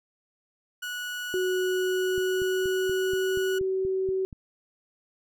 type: tone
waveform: 30% pulse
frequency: 1467 Hz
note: F#6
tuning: 15 cents flat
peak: -29 dBFS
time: 0.82-3.59 s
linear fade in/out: 10 ms
type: tone with pitch glide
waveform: sine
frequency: 370 to 379.5 Hz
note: F#4 to F#4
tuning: 0 to +44 cents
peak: -24 dBFS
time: 1.34-4.25 s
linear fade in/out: 0 ms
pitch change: +44 cents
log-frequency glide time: 1.63-3.47 s
type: click train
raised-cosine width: 5 ms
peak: -29 dBFS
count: 10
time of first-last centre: 2.18-4.328 s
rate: 4.19 Hz
effects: none